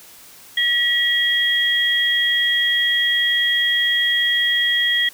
sine tone pair together, 1929 / 3274 Hz, B6 / G#7, -41 / -25 cents, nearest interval major sixth, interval 916 cents, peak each -18 dBFS, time 0.57-5.09 s, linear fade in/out 5 ms, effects white hiss -44 dBFS RMS until 5.13 s

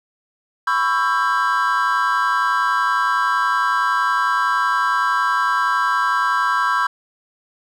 triangle chord, C# half-diminished seventh, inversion third, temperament just, 997.9 / 1108.7 / 1330.5 / 1596.6 Hz, B5 / C#6 / E6 / G6, +18 / 0 / +16 / +31 cents, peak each -19 dBFS, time 0.67-6.87 s, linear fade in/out 5 ms, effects tanh soft clip ceiling -7 dBFS

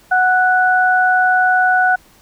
sine tone pair together, 738.7 / 1480 Hz, F#5 / F#6, -3 / 0 cents, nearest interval octave, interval 1203 cents, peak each -13 dBFS, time 0.11-1.96 s, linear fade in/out 10 ms, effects pink hiss -49 dBFS RMS until 2.21 s

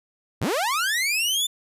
sawtooth linear sweep, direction up, 63.4 to 3567 Hz, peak -18 dBFS, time 0.41-1.47 s, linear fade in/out 10 ms, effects resampled to 32000 Hz

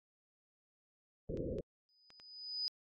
white low-pass noise, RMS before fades -40 dBFS, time 1.29-1.61 s, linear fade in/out 5 ms, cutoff 550 Hz, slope 96 dB/octave
clicks, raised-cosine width 0.2 ms, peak -39 dBFS, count 4, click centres 1.373 / 1.585 / 2.104 / 2.199 s
sine tone with exponential growth, 4981 Hz, D#8, 1 cent sharp, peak -33 dBFS, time 1.89-2.68 s, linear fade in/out 0 ms, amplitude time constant 170 ms
effects AAC 48 kbps

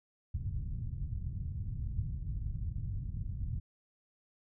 white low-pass noise, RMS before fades -37 dBFS, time 0.34-3.6 s, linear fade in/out 10 ms, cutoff 120 Hz, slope 24 dB/octave, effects none

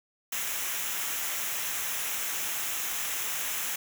white noise with comb filter, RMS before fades -32 dBFS, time 0.32-3.76 s, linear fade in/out 5 ms, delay 0.22 ms, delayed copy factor -0.6, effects none

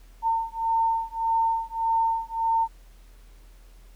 sine beating tone pair, 906 / 907.7 Hz, A#5 / A#5, -50 / -46 cents, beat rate 1.7 Hz, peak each -25 dBFS, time 0.22-2.68 s, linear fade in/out 50 ms, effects added 41 Hz sine -47 dBFS peak until 3.95 s + pink hiss -60 dBFS RMS until 3.95 s

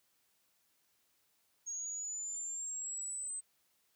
sine exponential sweep, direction up, 6560 to 8230 Hz, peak -38 dBFS, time 1.66-3.41 s, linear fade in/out 20 ms, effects white hiss -75 dBFS RMS until 3.95 s + high-pass 60 Hz 12 dB/octave

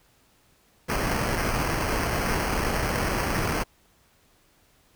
pink noise with sample-and-hold, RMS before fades -26 dBFS, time 0.88-3.64 s, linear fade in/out 20 ms, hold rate 3675 Hz, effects pink hiss -62 dBFS RMS until 4.95 s

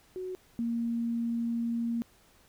sine tone pair in turn, 370 / 233.1 Hz, F#4 / A#3, 0 / 0 cents, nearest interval minor sixth, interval 800 cents, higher first, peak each -34 / -28 dBFS, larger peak second, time 0.16-0.35 / 0.59-2.02 s, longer second, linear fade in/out 0 ms, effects pink hiss -62 dBFS RMS until 2.48 s

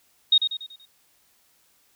sine tone with echo, 3729 Hz, A#7, in tune, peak -13 dBFS, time 0.32-0.38 s, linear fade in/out 5 ms, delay 95 ms, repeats 5, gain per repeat -7 dB, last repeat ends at 0.855 s, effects white hiss -63 dBFS RMS until 1.95 s

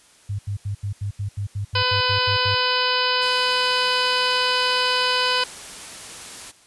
sine tone bursts, 100.9 Hz, G#2, 49 cents flat, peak -23 dBFS, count 13, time 0.29-2.55 s, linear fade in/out 10 ms, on 100 ms, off 80 ms
harmonic tone, 502 Hz, B4, 28 cents sharp, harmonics 1 / 2 / 3 / 4 / 5 / 6 / 7 / 8 / 9 / 10, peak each -28 / -24 / -26 / -34 / -28 / -25 / -37 / -28 / -30 / -28 dBFS, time 1.75-5.44 s, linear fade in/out 5 ms
white noise, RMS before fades -37 dBFS, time 3.21-6.52 s, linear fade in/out 20 ms
effects white hiss -53 dBFS RMS until 6.66 s + resampled to 24000 Hz

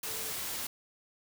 sine tone in noise, 440 Hz, A4, in tune, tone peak -48 dBFS, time 0.06-0.31 s, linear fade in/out 5 ms, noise white, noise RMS -37 dBFS, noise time 0.03-0.67 s, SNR -14 dB, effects none

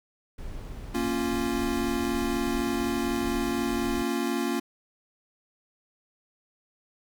brown noise, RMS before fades -38 dBFS, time 0.38-4.03 s, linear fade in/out 5 ms
square chord, Bb minor, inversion none, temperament equal, 233.1 / 277.2 / 349.2 Hz, Bb3 / Db4 / F4, 0 / 0 / 0 cents, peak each -31 dBFS, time 0.94-4.6 s, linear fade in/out 10 ms
effects none

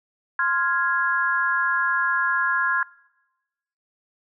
sine chord, F minor, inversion second, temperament equal, 1046.5 / 1396.9 / 1661.2 Hz, C6 / F6 / Ab6, 0 / 0 / 0 cents, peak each -25 / -24 / -22 dBFS, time 0.39-2.83 s, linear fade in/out 2 ms, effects noise-tail reverb RT60 1.0 s tail -23 dB re dry

